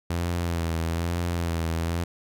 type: tone with vibrato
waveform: sawtooth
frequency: 84.4 Hz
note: E2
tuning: 41 cents sharp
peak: -21 dBFS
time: 0.1-2.04 s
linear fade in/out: 5 ms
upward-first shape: sine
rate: 1.1 Hz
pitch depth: 46 cents each way
effects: none